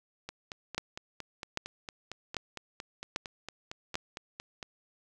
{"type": "two click trains", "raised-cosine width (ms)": 0.2, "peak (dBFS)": [-14, -22], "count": [5, 20], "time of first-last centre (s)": [[0.78, 3.955], [0.29, 4.628]], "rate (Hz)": [1.26, 4.38], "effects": []}